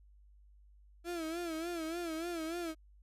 35% pulse tone with vibrato, 332.9 Hz, E4, 17 cents sharp, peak -35 dBFS, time 1.04-2.75 s, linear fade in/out 50 ms, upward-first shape sine, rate 3.4 Hz, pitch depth 93 cents each way, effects added 50 Hz sine -58 dBFS peak until 3.02 s + resampled to 32000 Hz

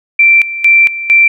sine tone with tremolo, 2349 Hz, D7, in tune, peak -3 dBFS, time 0.19-1.28 s, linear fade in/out 5 ms, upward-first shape square, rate 2.2 Hz, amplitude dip 80%, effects none

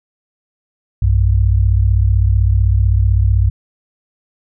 sine tone pair together, 60.92 / 96.7 Hz, B1 / G2, -23 / -23 cents, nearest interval minor sixth, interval 800 cents, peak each -12 dBFS, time 1.02-3.5 s, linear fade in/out 5 ms, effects none

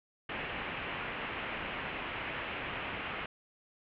white low-pass noise, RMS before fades -39 dBFS, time 0.29-3.26 s, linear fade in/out 5 ms, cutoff 2900 Hz, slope 48 dB/octave, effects none

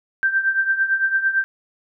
sine tone with tremolo, 1568 Hz, G6, in tune, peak -13 dBFS, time 0.23-1.44 s, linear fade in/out 0 ms, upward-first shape triangle, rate 8.9 Hz, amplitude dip 80%, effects none

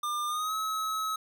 square tone with pitch glide, 1200 to 1286.1 Hz, D6 to E6, +37 to -43 cents, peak -30 dBFS, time 0.03-1.16 s, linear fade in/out 5 ms, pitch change +120 cents, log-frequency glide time 0.27-0.54 s, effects none

